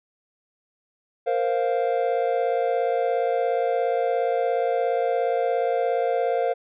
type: chord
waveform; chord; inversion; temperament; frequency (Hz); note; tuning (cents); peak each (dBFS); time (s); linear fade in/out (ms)
triangle; Bb suspended second; none; equal; 466.2 / 523.3 / 698.5; Bb4 / C5 / F5; 0 / 0 / 0; -23; 1.26-6.54; 20
effects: resampled to 8000 Hz